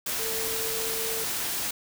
sine tone in noise, 450 Hz, A4, 39 cents sharp, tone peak -34 dBFS, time 0.19-1.24 s, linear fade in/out 5 ms, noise white, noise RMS -30 dBFS, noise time 0.06-1.71 s, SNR -7 dB, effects none

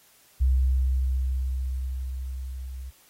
sine tone with level ramp, 64.8 Hz, C2, 16 cents flat, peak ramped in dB -17 to -34 dBFS, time 0.4-2.91 s, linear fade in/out 20 ms, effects white hiss -58 dBFS RMS until 3.09 s + AAC 48 kbps

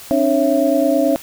sine tone cluster, 270.9 / 300.2 / 549 / 665 Hz, C#4 / D4 / C#5 / E5, -40 / +38 / -17 / +15 cents, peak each -18 dBFS, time 0.11-1.16 s, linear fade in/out 0 ms, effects white hiss -37 dBFS RMS until 1.22 s

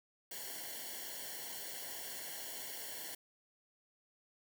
white noise with comb filter, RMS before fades -45 dBFS, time 0.31-3.15 s, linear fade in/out 5 ms, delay 0.8 ms, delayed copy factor -0.95, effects none

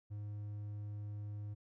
triangle tone, 103.83 Hz, G#2, in tune, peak -39 dBFS, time 0.1-1.55 s, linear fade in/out 20 ms, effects none

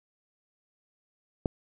click, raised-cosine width 2 ms, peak -13 dBFS, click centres 1.458 s, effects none

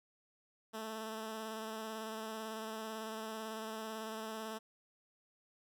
10% pulse tone with vibrato, 220 Hz, A3, in tune, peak -33 dBFS, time 0.73-4.59 s, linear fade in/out 20 ms, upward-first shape square, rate 18 Hz, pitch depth 18 cents each way, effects none

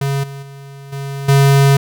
square tone with level steps, 138.59 Hz, C#3, in tune, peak -16 / -28 / -33 / -23 / -8 dBFS, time 0.01-1.77 s, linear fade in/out 5 ms, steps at 0.23 / 0.42 / 0.92 / 1.28 s, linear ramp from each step 10 ms, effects none

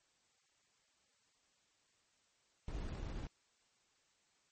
brown noise with sample-and-hold, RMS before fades -43 dBFS, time 2.68-3.27 s, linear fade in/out 2 ms, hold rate 3150 Hz, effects white hiss -75 dBFS RMS until 4.51 s + MP3 32 kbps

